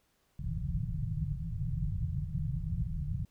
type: low-pass noise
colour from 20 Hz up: white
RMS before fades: -34 dBFS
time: 0.39-3.25 s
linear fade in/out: 5 ms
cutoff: 170 Hz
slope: 96 dB/octave
effects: pink hiss -73 dBFS RMS until 3.3 s